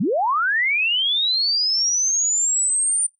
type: linear sweep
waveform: sine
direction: up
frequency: 144.2 to 9200 Hz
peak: -17 dBFS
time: 0-3.07 s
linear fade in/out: 10 ms
effects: noise-tail reverb RT60 0.2 s tail -22 dB re dry